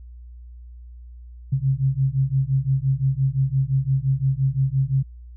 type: beating tone pair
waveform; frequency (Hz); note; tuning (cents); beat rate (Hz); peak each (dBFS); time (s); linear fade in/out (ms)
sine; 131.7 / 137.5; C3 / C#3; +12 / -14; 5.8; -21; 1.52-5.03; 10
effects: added 60 Hz sine -38 dBFS peak until 5.36 s